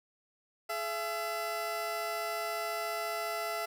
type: tone pair together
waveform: 20% pulse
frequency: 425.2 / 675 Hz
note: G#4 / E5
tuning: +41 / +41 cents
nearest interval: minor sixth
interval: 800 cents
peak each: -36 / -29 dBFS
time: 0.69-3.66 s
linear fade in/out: 10 ms
effects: none